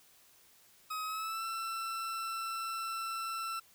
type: tone with pitch glide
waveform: 40% pulse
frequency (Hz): 1267 to 1339.2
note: D#6 to E6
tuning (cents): +31 to +27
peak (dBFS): -35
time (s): 0.9-3.6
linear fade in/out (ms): 10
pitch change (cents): +96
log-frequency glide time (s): 1.04-1.44
effects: white hiss -63 dBFS RMS until 3.74 s